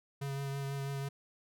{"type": "tone with vibrato", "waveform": "square", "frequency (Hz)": 138.5, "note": "C#3", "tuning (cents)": -1, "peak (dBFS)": -36, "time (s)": [0.21, 1.09], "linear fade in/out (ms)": 10, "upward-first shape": "triangle", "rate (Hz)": 6.1, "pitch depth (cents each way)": 20, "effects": []}